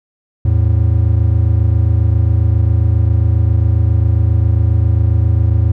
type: tone pair together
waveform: triangle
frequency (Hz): 81.19 / 108.6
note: E2 / A2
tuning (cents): -26 / -22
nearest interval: perfect fourth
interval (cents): 504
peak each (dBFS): -10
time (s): 0.45-5.72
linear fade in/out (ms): 5
effects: none